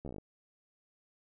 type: slowing click train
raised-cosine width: 2 ms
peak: -30 dBFS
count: 9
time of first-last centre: 0.05-0.183 s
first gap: 13 ms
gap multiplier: 1.07
effects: none